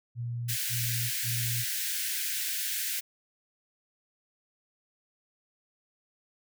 sine tone bursts, 119 Hz, A#2, 36 cents sharp, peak -31 dBFS, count 3, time 0.15-1.65 s, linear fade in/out 50 ms, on 420 ms, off 120 ms
white high-pass noise, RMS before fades -32 dBFS, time 0.48-3.01 s, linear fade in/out 20 ms, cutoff 1500 Hz, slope 96 dB/octave
effects none

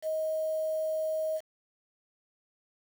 sine tone with quantisation, 629 Hz, D#5, 19 cents sharp, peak -28 dBFS, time 0.02-1.41 s, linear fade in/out 50 ms, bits 8, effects none

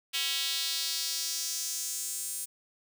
square tone with high-pass filter sweep, 150 Hz, D3, 37 cents sharp, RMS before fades -33 dBFS, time 0.13-2.46 s, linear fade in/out 20 ms, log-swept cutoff 3100 to 9000 Hz, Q 2.2, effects none

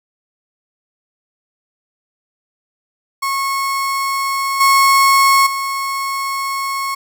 35% pulse tone with level steps, 1094 Hz, C#6, 23 cents flat, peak -15 / -7 / -17 dBFS, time 3.22-6.95 s, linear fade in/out 10 ms, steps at 4.6 / 5.46 s, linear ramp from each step 10 ms, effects none

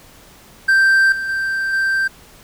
triangle tone with level steps, 1568 Hz, G6, in tune, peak -8 / -19 / -16 / -13 dBFS, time 0.68-2.08 s, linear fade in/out 10 ms, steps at 1.12 / 1.29 / 1.73 s, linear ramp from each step 2 ms, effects pink hiss -45 dBFS RMS until 2.43 s

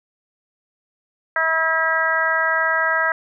harmonic tone, 323.1 Hz, E4, 35 cents flat, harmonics 2 / 3 / 4 / 5 / 6, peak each -25 / -26 / -23 / -20 / -23 dBFS, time 1.36-3.12 s, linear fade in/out 2 ms, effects none

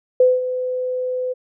sine tone with ADSR envelope, 506 Hz, B4, 42 cents sharp, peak -8 dBFS, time 0.2-1.34 s, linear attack 4 ms, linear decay 200 ms, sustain -12 dB, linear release 22 ms, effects none

